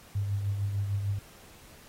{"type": "tone with tremolo", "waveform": "sine", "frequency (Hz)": 100.3, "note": "G2", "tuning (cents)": 40, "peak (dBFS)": -25, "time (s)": [0.15, 1.19], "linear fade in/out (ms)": 5, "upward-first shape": "triangle", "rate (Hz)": 6.6, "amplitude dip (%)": 50, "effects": ["pink hiss -54 dBFS RMS until 1.88 s", "AAC 48 kbps"]}